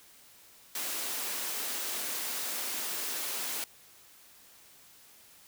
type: high-pass noise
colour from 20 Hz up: white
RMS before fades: -35 dBFS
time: 0.75-3.64 s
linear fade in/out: 2 ms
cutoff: 220 Hz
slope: 24 dB/octave
effects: white hiss -57 dBFS RMS until 5.47 s